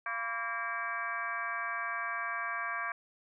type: harmonic tone with a mistuned harmonic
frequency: 230 Hz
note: A#3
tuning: 23 cents flat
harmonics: 3 / 4 / 5 / 6 / 7 / 8 / 9 / 10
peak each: -44 / -46 / -37 / -48 / -37 / -45 / -51 / -42 dBFS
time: 0.06-2.92 s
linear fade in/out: 2 ms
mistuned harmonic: 4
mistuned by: +140 cents
effects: none